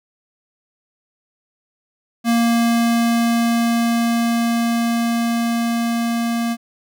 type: tone with level ramp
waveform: square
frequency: 233.1 Hz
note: A#3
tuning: in tune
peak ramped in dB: -14 to -19 dBFS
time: 2.24-6.57 s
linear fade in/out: 50 ms
effects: none